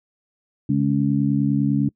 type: harmonic tone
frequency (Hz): 70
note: C#2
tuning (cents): +18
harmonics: 2 / 3 / 4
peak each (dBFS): -21 / -21 / -21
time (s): 0.69-1.89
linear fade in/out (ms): 5
effects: noise-tail reverb RT60 0.1 s tail -25 dB re dry